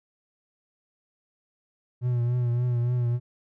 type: tone with vibrato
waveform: triangle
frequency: 121.6 Hz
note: B2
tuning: 26 cents flat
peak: -20 dBFS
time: 2.01-3.2 s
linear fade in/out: 50 ms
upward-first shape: triangle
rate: 3.5 Hz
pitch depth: 48 cents each way
effects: none